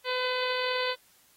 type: harmonic tone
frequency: 505 Hz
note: B4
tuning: 39 cents sharp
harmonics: 1 / 2 / 3 / 4 / 5 / 6 / 7 / 8 / 9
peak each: -31 / -34 / -36 / -37 / -38 / -39 / -39 / -40 / -41 dBFS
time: 0.04-0.96 s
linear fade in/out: 50 ms
effects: white hiss -62 dBFS RMS until 1.36 s + AAC 48 kbps